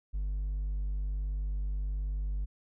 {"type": "tone with hard clipping", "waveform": "sine", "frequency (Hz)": 49.35, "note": "G1", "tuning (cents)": 12, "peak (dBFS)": -31, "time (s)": [0.13, 2.46], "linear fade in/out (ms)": 20, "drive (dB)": 2, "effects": []}